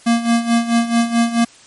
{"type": "tone with tremolo", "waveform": "square", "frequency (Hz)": 233.1, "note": "A#3", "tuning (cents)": 0, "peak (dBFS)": -11, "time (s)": [0.06, 1.45], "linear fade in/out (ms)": 10, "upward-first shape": "sine", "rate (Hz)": 4.6, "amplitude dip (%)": 75, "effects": ["white hiss -45 dBFS RMS until 1.66 s", "MP3 48 kbps"]}